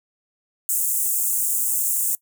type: high-pass noise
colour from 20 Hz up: pink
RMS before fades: -22 dBFS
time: 0.69-2.15 s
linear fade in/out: 0 ms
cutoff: 7300 Hz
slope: 48 dB/octave
effects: noise-tail reverb RT60 0.1 s tail -21 dB re dry